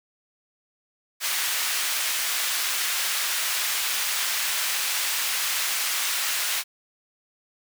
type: high-pass noise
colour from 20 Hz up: pink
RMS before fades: -26 dBFS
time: 1.2-6.64 s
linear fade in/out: 50 ms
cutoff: 1700 Hz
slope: 12 dB/octave
effects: none